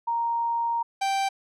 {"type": "tone pair in turn", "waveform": ["sine", "45% pulse"], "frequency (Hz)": [932.3, 782.3], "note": ["A#5", "G5"], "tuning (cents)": [0, -4], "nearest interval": "minor third", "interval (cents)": 304, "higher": "first", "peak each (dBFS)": -23, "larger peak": "neither", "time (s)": [[0.07, 0.83], [1.01, 1.29]], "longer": "first", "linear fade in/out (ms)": 10, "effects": ["low-pass 8000 Hz 12 dB/octave"]}